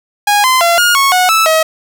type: tone with pitch steps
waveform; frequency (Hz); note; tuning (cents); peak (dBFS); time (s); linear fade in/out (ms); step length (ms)
sawtooth; 823 / 1031 / 684 / 1427 / 1101 / 732 / 1312 / 638; G#5 / C6 / F5 / F6 / C#6 / F#5 / E6 / D#5; -16 / -26 / -36 / +37 / -12 / -19 / -9 / +43; -4; 0.27-1.63; 5; 170
effects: none

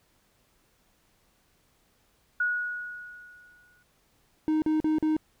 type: tone with exponential decay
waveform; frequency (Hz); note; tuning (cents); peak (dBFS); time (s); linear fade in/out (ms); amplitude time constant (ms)
sine; 1457; F#6; -27; -22; 2.4-3.83; 5; 310
type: tone bursts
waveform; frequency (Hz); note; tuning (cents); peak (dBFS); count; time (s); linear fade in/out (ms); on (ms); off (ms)
triangle; 311; D#4; -1; -20; 4; 4.48-5.166; 0; 140; 42
effects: pink hiss -67 dBFS RMS until 5.4 s

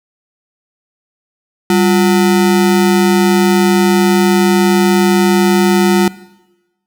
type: ring-modulated tone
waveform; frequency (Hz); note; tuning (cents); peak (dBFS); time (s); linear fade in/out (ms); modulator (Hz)
square; 273.7; C#4; -22; -6; 1.7-6.08; 2; 78.2
effects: noise-tail reverb RT60 1.0 s tail -19 dB re dry

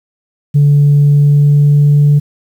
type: tone with pitch glide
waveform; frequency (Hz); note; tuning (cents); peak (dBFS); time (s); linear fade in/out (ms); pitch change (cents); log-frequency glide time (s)
sine; 144.5 to 145.84; D3 to D3; -28 to -12; -3; 0.54-2.2; 20; +16; 1.01-2.07
effects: tanh soft clip ceiling -2 dBFS + 7-bit

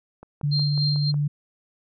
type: click train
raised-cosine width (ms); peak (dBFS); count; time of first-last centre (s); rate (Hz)
1; -28; 6; 0.23-1.142; 5.48
type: tone with pitch glide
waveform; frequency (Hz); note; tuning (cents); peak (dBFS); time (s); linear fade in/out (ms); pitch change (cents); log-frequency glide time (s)
sine; 145.5 to 146.34; D3 to D3; -16 to -6; -20; 0.43-1.28; 10; +10; 0.65-1.13
type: tone with tremolo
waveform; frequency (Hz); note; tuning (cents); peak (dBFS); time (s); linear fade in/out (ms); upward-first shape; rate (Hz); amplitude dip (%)
sine; 4186; C8; 0; -23; 0.51-1.12; 20; sine; 3.6; 60
effects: none

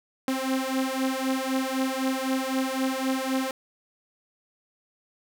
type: beating tone pair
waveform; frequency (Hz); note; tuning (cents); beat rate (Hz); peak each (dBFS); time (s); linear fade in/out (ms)
sawtooth; 261.6 / 265.5; C4 / C4; 0 / +25; 3.9; -24; 0.28-3.51; 2
effects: none

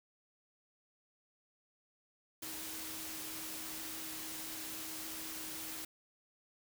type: tone in noise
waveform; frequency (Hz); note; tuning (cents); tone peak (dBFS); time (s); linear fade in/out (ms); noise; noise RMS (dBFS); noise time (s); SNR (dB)
sine; 317; D#4; +32; -52; 2.42-5.85; 5; white; -44; 2.42-5.85; -11
effects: none

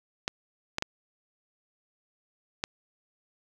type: clicks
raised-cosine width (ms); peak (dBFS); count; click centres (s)
0.2; -11; 4; 0.279 / 0.784 / 0.824 / 2.639
effects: none

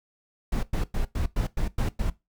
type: noise bursts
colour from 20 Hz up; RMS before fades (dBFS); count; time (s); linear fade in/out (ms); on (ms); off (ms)
brown; -25; 8; 0.52-2.1; 5; 110; 100
effects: noise-tail reverb RT60 0.2 s tail -18 dB re dry

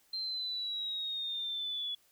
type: exponential sweep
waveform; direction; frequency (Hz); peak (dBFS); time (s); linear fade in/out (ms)
sine; down; 4154 to 3396; -34; 0.13-1.95; 5
effects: white hiss -68 dBFS RMS until 2.11 s

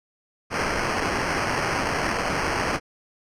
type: noise with sample-and-hold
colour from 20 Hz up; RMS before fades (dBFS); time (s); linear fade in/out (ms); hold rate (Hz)
white; -25; 0.5-2.8; 50; 3675
effects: low-pass 7000 Hz 12 dB/octave

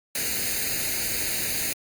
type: noise with comb filter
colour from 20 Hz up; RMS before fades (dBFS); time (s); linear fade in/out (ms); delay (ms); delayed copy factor
white; -27; 0.15-1.73; 2; 0.45; +0.75
effects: Opus 48 kbps

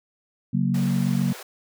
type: chord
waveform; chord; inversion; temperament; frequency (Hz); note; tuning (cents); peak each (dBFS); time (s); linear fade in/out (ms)
sine; F# major; second; equal; 138.59 / 185 / 233.1; C#3 / F#3 / A#3; 0 / 0 / 0; -24 / -23 / -25; 0.53-1.33; 10
type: high-pass noise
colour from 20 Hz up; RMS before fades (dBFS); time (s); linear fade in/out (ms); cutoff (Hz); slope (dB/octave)
pink; -40; 0.74-1.43; 5; 370; 96
effects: none

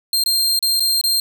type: tone with dropouts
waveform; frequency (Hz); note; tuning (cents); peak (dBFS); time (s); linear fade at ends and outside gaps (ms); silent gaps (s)
sawtooth; 4186; C8; 0; -12; 0.13-1.2; 2; 0.238-0.26 / 0.591-0.626 / 0.797-0.804 / 1.013-1.038
effects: none

